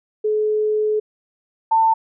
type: tone pair in turn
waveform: sine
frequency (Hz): 427.3 / 895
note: G#4 / A5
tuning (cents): +49 / +29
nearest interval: octave + minor second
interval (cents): 1280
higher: second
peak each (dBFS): -16 / -12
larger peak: second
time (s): 0.24-1 / 1.71-1.94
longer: first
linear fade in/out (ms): 10
effects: none